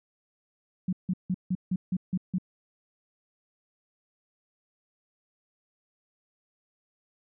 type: tone bursts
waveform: sine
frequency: 183.5 Hz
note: F#3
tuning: 14 cents flat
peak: -24 dBFS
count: 8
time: 0.88-2.384 s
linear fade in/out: 5 ms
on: 48 ms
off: 160 ms
effects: none